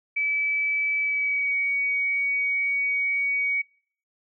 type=tone with pitch glide; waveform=sine; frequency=2300 to 2251 Hz; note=D7 to C#7; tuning=-37 to +26 cents; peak=-22 dBFS; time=0.16-3.62 s; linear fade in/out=10 ms; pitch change=-37 cents; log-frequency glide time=1-1.56 s; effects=noise-tail reverb RT60 0.5 s tail -24 dB re dry